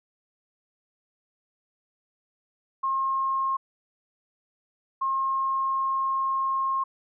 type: tone pair in turn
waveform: sine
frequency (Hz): 1072 / 1072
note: C6 / C6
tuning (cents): +42 / +42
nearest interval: unison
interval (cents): 0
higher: neither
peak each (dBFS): -23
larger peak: neither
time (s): 2.83-3.57 / 5.01-6.84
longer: second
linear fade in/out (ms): 10
effects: none